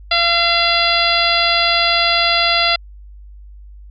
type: harmonic tone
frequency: 684 Hz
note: F5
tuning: 36 cents flat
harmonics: 1 / 2 / 3 / 4 / 5 / 6 / 7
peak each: -20 / -20 / -20 / -20 / -20 / -20 / -20 dBFS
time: 0.11-2.76 s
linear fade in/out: 5 ms
effects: added 50 Hz sine -35 dBFS peak until 3.9 s